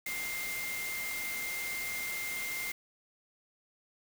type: tone in noise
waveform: sine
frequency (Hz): 2100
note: C7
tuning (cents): +6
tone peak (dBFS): -36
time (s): 0.06-2.72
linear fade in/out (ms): 5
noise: white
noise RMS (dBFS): -40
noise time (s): 0.06-2.72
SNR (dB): +1
effects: none